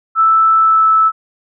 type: tone with pitch glide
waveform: sine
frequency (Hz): 1318.5 to 1310.1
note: E6 to E6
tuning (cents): 0 to -11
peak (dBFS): -7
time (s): 0.15-1.12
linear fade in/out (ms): 50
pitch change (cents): -11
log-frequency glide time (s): 0.56-0.88
effects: none